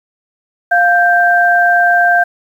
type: tone pair together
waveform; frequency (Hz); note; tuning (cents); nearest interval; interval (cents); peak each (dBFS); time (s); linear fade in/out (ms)
sine; 701.4 / 1573; F5 / G6; +7 / +6; octave + major second; 1399; -10; 0.71-2.24; 10
effects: 7-bit